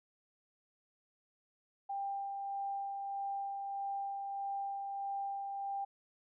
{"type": "tone with tremolo", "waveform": "sine", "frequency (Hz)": 793, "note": "G5", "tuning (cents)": 20, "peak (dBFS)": -35, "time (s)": [1.89, 5.85], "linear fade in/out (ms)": 10, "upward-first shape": "sine", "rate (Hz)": 1.6, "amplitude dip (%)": 30, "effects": []}